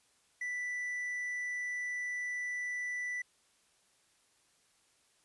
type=tone; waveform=triangle; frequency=1975.5 Hz; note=B6; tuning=in tune; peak=-33 dBFS; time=0.41-3.22 s; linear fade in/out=5 ms; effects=white hiss -70 dBFS RMS until 5.24 s + resampled to 24000 Hz